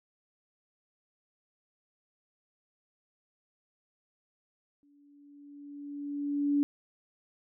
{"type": "tone with exponential growth", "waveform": "sine", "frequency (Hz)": 287.1, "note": "D4", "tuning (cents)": -39, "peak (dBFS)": -22, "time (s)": [4.83, 6.63], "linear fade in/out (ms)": 0, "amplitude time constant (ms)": 390, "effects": []}